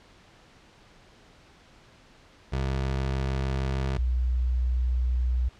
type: tone pair in turn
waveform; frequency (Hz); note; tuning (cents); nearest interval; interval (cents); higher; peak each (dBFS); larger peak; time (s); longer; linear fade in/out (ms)
25% pulse / sine; 66.5 / 61.9; C2 / B1; +29 / +5; minor second; 124; first; -22; neither; 2.52-3.98 / 3.98-5.49; second; 10
effects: pink hiss -55 dBFS RMS until 5.59 s + low-pass 5000 Hz 12 dB/octave